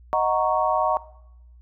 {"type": "chord", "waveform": "sine", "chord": "D# minor seventh", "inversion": "none", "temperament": "equal", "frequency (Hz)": [622.3, 740, 932.3, 1108.7], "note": ["D#5", "F#5", "A#5", "C#6"], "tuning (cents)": [0, 0, 0, 0], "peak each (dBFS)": -24, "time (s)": [0.13, 0.97], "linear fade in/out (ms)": 0, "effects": ["noise-tail reverb RT60 0.8 s tail -19 dB re dry", "added 60 Hz sine -46 dBFS peak until 1.61 s"]}